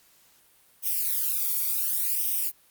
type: noise with flanger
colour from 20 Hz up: violet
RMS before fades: -26 dBFS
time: 0.82-2.52 s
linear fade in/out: 50 ms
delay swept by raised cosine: 0.34 to 0.89 ms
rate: 0.68 Hz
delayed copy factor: +0.95
effects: white hiss -60 dBFS RMS until 2.7 s + Opus 48 kbps